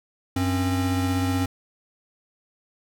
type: tone pair together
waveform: square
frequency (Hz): 94.6 / 267.8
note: F#2 / C4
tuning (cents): +39 / +40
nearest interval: octave + tritone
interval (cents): 1801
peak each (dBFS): -25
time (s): 0.36-1.46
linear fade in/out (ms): 5
effects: none